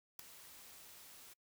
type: noise with ADSR envelope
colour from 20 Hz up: white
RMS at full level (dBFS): -41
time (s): 0.19-1.34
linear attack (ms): 4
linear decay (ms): 4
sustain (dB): -16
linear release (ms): 14
effects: noise-tail reverb RT60 0.1 s tail -26 dB re dry